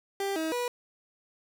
30% pulse tone with pitch steps, 394.9 / 319.4 / 487.5 Hz, G4 / D#4 / B4, +13 / +45 / -23 cents, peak -26 dBFS, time 0.2-0.68 s, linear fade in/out 2 ms, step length 160 ms, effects none

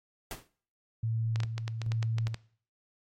pink noise with exponential decay, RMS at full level -35 dBFS, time 0.31-0.48 s, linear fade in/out 1 ms, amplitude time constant 36 ms
sine tone with tremolo, 112.9 Hz, A2, 45 cents sharp, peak -28 dBFS, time 1.03-2.35 s, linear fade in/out 5 ms, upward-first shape square, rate 1.2 Hz, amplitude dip 50%
clicks, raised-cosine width 0.2 ms, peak -20 dBFS, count 11, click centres 1.359 / 1.403 / 1.434 / 1.58 / 1.679 / 1.817 / 1.919 / 2.028 / 2.184 / 2.27 / 2.344 s
effects noise-tail reverb RT60 0.5 s tail -21 dB re dry + AAC 48 kbps

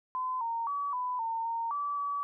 sine tone with pitch steps, 1020 / 922 / 1140 / 998 / 909 / 920 / 1154 / 1144 Hz, C6 / A#5 / C#6 / B5 / A#5 / A#5 / D6 / D6, -44 / -19 / +48 / +18 / -44 / -23 / -31 / -46 cents, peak -30 dBFS, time 0.15-2.23 s, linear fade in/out 0 ms, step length 260 ms, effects none

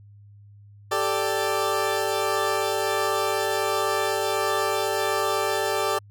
20% pulse chord, G suspended second, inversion none, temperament equal, 392 / 440 / 587.3 Hz, G4 / A4 / D5, 0 / 0 / 0 cents, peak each -22 dBFS, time 0.91-5.99 s, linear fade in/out 10 ms, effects added 102 Hz sine -46 dBFS peak until 6.1 s

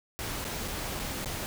pink noise with dropouts, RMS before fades -35 dBFS, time 0.19-1.46 s, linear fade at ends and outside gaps 0 ms, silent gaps 0.443-0.45 / 0.678-0.682 / 0.993-0.997 / 1.246-1.258 s, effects none

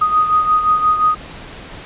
sine beating tone pair, 1244.5 / 1250.2 Hz, D#6 / D#6, 0 / +8 cents, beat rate 5.7 Hz, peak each -12 / -19 dBFS, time 0.01-1.15 s, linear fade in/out 10 ms, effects pink hiss -34 dBFS RMS until 1.85 s + resampled to 8000 Hz

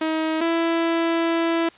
sawtooth tone pair in turn, 317.1 / 332.4 Hz, D#4 / E4, +33 / +15 cents, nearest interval minor second, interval 82 cents, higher second, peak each -17 / -15 dBFS, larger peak second, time 0.01-0.41 / 0.41-1.69 s, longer second, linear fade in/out 5 ms, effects white hiss -49 dBFS RMS until 1.77 s + resampled to 8000 Hz

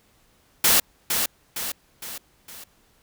white noise with echo, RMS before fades -17 dBFS, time 0.64-0.8 s, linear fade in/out 5 ms, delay 460 ms, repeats 4, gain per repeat -6 dB, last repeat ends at 2.64 s, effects pink hiss -61 dBFS RMS until 3.02 s

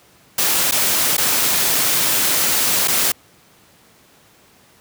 white noise with dropouts, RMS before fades -17 dBFS, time 0.38-3.12 s, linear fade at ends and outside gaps 5 ms, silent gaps 0.712-0.72 / 1.169-1.179 / 2.876-2.881 s, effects pink hiss -51 dBFS RMS until 4.8 s + high-pass 100 Hz 12 dB/octave

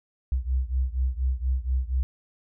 sine beating tone pair, 62.6 / 66.8 Hz, B1 / C2, +24 / +36 cents, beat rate 4.2 Hz, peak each -25 / -27 dBFS, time 0.32-2.03 s, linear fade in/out 0 ms, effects none

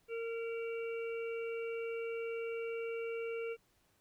harmonic tone, 459.5 Hz, A#4, 25 cents flat, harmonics 1 / 3 / 5 / 6, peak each -37 / -51 / -49 / -51 dBFS, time 0.08-3.57 s, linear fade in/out 50 ms, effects pink hiss -73 dBFS RMS until 4 s

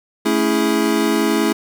square chord, A major seventh, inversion none, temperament equal with one note detuned, 220 / 279.1 / 329.6 / 415.3 Hz, A3 / C#4 / E4 / G#4, 0 / +12 / 0 / 0 cents, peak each -21 / -22 / -20 / -22 dBFS, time 0.25-1.53 s, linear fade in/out 10 ms, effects none

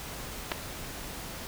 clicks, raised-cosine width 0.3 ms, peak -14 dBFS, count 2, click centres 0.517 / 0.52 s, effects pink hiss -40 dBFS RMS until 1.47 s

